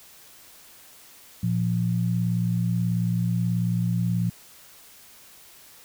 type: tone pair together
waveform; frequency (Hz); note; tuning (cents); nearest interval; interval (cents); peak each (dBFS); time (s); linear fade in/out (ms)
sine; 116.54 / 174.98; A#2 / F3; 0 / +4; perfect fifth; 704; -24; 1.43-4.3; 5
effects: white hiss -50 dBFS RMS until 5.84 s